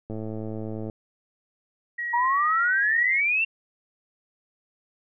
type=click train; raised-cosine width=2 ms; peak=-21 dBFS; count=88; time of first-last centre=0.1-0.898 s; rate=109 Hz
type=tone; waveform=sine; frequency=1906 Hz; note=A#6; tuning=38 cents sharp; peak=-27 dBFS; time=1.98-3.21 s; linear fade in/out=10 ms
type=exponential sweep; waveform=sine; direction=up; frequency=932.3 to 2742 Hz; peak=-20 dBFS; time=2.13-3.45 s; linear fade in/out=10 ms
effects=none